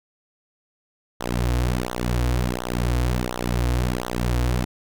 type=tone with flanger; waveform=sawtooth; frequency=60.9 Hz; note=B1; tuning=24 cents flat; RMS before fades=-23 dBFS; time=1.2-4.65 s; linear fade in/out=10 ms; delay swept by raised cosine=0.4 to 5.2 ms; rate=1.4 Hz; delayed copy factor=-1; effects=none